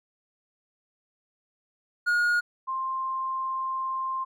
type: tone pair in turn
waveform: triangle / sine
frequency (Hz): 1436 / 1052.9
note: F6 / C6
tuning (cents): +48 / +11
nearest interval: perfect fourth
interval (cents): 537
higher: first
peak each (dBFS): -19 / -27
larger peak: first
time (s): 2.06-2.41 / 2.67-4.25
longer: second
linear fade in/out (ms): 20
effects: none